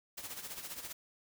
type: noise with tremolo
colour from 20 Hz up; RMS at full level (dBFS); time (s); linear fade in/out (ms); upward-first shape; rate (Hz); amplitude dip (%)
white; -42; 0.17-0.93; 10; sine; 15; 65
effects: none